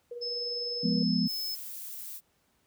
sine tone with tremolo, 480 Hz, B4, 49 cents flat, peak -35 dBFS, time 0.11-1.03 s, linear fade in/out 5 ms, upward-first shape sine, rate 20 Hz, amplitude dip 55%
sine tone, 5220 Hz, E8, 18 cents flat, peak -32 dBFS, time 0.21-1.56 s, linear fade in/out 20 ms
sine chord, F diminished, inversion none, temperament equal, 174.61 / 207.7 / 246.9 Hz, F3 / Ab3 / Cb4, 0 / 0 / 0 cents, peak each -29 dBFS, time 0.83-1.28 s, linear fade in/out 10 ms
violet noise, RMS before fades -41 dBFS, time 1.26-2.21 s, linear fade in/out 50 ms
effects pink hiss -71 dBFS RMS until 2.66 s + high-pass 60 Hz 12 dB/octave

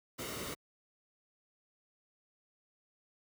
pink noise with comb filter, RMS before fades -41 dBFS, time 0.18-0.55 s, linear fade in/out 20 ms, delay 1.2 ms, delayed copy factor -0.55, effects high-pass 60 Hz 12 dB/octave

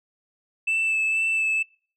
sine tone with vibrato, 2637 Hz, E7, in tune, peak -18 dBFS, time 0.67-1.63 s, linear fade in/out 10 ms, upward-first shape sine, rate 2.1 Hz, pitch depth 16 cents each way, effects noise-tail reverb RT60 0.4 s tail -25 dB re dry + tanh soft clip ceiling -19 dBFS

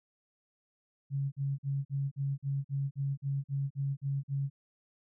sine tone bursts, 138.59 Hz, C#3, in tune, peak -29 dBFS, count 13, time 1.1-4.5 s, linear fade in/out 50 ms, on 220 ms, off 45 ms, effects none

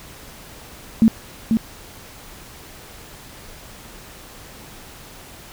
sine tone with echo, 224 Hz, A3, 31 cents sharp, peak -8 dBFS, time 1.02-1.08 s, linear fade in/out 0 ms, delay 490 ms, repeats 1, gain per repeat -5 dB, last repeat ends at 1.57 s, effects pink hiss -41 dBFS RMS until 5.52 s

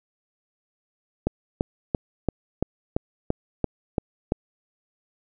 click train, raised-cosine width 2 ms, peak -8 dBFS, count 10, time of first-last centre 1.27-4.321 s, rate 2.95 Hz, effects none

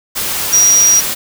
sine tone in noise, 5750 Hz, F8, 50 cents sharp, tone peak -6 dBFS, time 0.52-1.01 s, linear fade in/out 20 ms, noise white, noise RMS -18 dBFS, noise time 0.15-1.15 s, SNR +9 dB, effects none

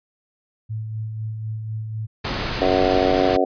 sine tone with tremolo, 109.6 Hz, A2, 6 cents flat, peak -24 dBFS, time 0.69-2.07 s, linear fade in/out 20 ms, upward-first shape sine, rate 4 Hz, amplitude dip 35%
pink noise, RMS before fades -25 dBFS, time 2.24-3.37 s, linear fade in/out 10 ms
harmonic tone, 93 Hz, F#2, 9 cents sharp, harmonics 3 / 4 / 5 / 6 / 7 / 8, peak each -23 / -23 / -23 / -23 / -23 / -23 dBFS, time 2.61-3.45 s, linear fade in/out 10 ms
effects resampled to 11025 Hz

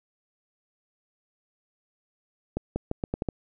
accelerating click train, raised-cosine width 2 ms, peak -14 dBFS, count 7, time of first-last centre 2.57-3.288 s, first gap 190 ms, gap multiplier 0.81, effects none

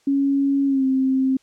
sine tone with pitch glide, 277.2 to 263.9 Hz, C#4 to C4, 0 to +15 cents, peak -16 dBFS, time 0.07-1.37 s, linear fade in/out 5 ms, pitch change -85 cents, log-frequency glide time 0.66-0.85 s, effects white hiss -61 dBFS RMS until 1.42 s + low-pass 7000 Hz 12 dB/octave

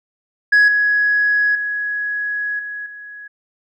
sine tone with level steps, 1673 Hz, G#6, 12 cents sharp, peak -6 / -12 / -19 / -25 / -32 dBFS, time 0.52-3.28 s, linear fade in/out 10 ms, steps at 0.68 / 1.55 / 2.59 / 2.86 s, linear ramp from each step 2 ms, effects tanh soft clip ceiling -7 dBFS

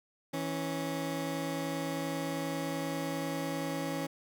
20% pulse tone pair together, 162.8 / 275.5 Hz, E3 / C#4, -21 / -11 cents, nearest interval major sixth, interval 910 cents, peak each -32 / -30 dBFS, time 0.33-4.07 s, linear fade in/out 10 ms, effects none

